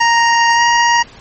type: tone with pitch glide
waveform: 25% pulse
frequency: 933 to 943.3 Hz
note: A#5 to A#5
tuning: +1 to +20 cents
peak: -5 dBFS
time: 0-1.03 s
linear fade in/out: 10 ms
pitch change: +19 cents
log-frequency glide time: 0.54-0.61 s
effects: pink hiss -39 dBFS RMS until 1.2 s + MP3 32 kbps